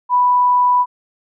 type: tone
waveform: sine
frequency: 987.8 Hz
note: B5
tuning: in tune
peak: -10 dBFS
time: 0.09-0.86 s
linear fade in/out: 50 ms
effects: none